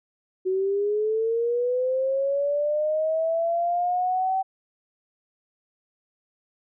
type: linear sweep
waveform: sine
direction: up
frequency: 370 to 769 Hz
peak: -21 dBFS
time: 0.45-4.43 s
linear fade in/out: 20 ms
effects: none